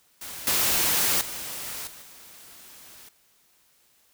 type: noise with level steps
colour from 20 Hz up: white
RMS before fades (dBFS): -38 / -23 / -35 / -45 / -48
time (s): 0.21-3.09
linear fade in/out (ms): 5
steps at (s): 0.47 / 1.21 / 1.87 / 2.02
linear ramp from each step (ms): 2
effects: white hiss -63 dBFS RMS until 4.13 s